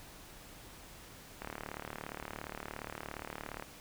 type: click train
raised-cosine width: 0.5 ms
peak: -25 dBFS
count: 83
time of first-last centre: 1.42-3.624 s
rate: 37.2 Hz
effects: pink hiss -53 dBFS RMS until 3.8 s